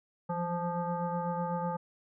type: tone with frequency modulation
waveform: sine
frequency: 521 Hz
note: C5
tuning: 7 cents flat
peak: -30 dBFS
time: 0.29-1.77 s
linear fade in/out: 10 ms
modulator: 350 Hz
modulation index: 1.6
effects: none